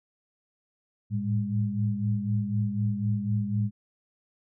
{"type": "tone cluster", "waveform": "sine", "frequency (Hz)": [107.8, 111.8, 202.6], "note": ["A2", "A2", "G#3"], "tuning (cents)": [-35, 28, -43], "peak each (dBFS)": -29, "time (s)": [1.1, 3.71], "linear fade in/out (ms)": 50, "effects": []}